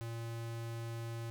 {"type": "tone", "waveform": "square", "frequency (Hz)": 115.5, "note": "A#2", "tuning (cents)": -16, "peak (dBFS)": -40, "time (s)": [0.01, 1.3], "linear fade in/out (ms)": 0, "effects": []}